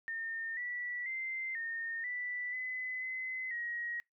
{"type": "tone with pitch steps", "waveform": "sine", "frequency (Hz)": [1820, 1955, 2080, 1833, 1974, 2018, 2038, 1894], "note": ["A#6", "B6", "C7", "A#6", "B6", "B6", "C7", "A#6"], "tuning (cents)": [-42, -18, -11, -30, -1, 37, -46, 27], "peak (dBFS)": -36, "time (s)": [0.08, 4], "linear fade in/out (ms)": 0, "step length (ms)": 490, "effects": ["noise-tail reverb RT60 0.2 s tail -25 dB re dry"]}